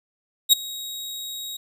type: tone with ADSR envelope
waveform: sawtooth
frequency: 3793 Hz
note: A#7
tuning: 29 cents sharp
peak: -6 dBFS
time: 0.49-1.57 s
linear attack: 37 ms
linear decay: 11 ms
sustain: -22 dB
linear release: 7 ms
effects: none